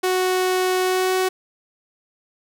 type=tone with pitch glide; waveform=sawtooth; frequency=369.5 to 373.1 Hz; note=F#4 to F#4; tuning=-2 to +14 cents; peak=-14 dBFS; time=0.03-1.29 s; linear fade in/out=10 ms; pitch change=+16 cents; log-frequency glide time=0.82-1.14 s; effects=none